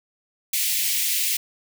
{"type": "high-pass noise", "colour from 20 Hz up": "white", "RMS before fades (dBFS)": -23, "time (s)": [0.53, 1.37], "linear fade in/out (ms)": 5, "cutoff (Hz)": 2000, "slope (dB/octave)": 48, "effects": []}